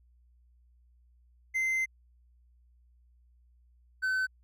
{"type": "tone pair in turn", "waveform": "triangle", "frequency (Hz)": [2073, 1522.1], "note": ["C7", "F#6"], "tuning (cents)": [-17, 49], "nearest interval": "perfect fourth", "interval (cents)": 534, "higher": "first", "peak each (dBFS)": -25, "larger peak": "neither", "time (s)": [[1.54, 1.86], [4.02, 4.27]], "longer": "first", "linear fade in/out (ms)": 20, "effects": ["added 60 Hz sine -60 dBFS peak until 4.43 s"]}